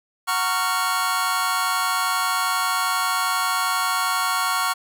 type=chord; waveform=sawtooth; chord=Gb major seventh; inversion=none; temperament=just; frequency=740 / 925 / 1110 / 1387.5 Hz; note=Gb5 / Bb5 / Db6 / F6; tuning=0 / -14 / +2 / -12 cents; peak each=-25 / -25 / -19 / -21 dBFS; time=0.27-4.74 s; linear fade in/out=20 ms; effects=none